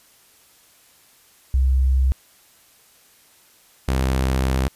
sine / sawtooth tone pair in turn, 65.41 / 65.41 Hz, C2 / C2, 0 / 0 cents, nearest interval unison, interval 0 cents, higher neither, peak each -14 dBFS, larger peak neither, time 1.54-2.12 / 3.88-4.68 s, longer second, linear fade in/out 0 ms, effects white hiss -54 dBFS RMS until 4.75 s + resampled to 32000 Hz

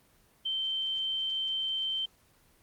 sine tone, 3111 Hz, G7, 14 cents flat, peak -29 dBFS, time 0.45-2.06 s, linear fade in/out 10 ms, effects pink hiss -64 dBFS RMS until 2.62 s + Opus 24 kbps

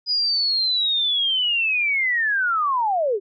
sine linear sweep, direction down, 4978 to 370 Hz, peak -18 dBFS, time 0.06-3.2 s, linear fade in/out 50 ms, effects none

